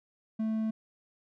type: tone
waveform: triangle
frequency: 220 Hz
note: A3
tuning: in tune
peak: -26 dBFS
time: 0.39-0.71 s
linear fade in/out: 10 ms
effects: none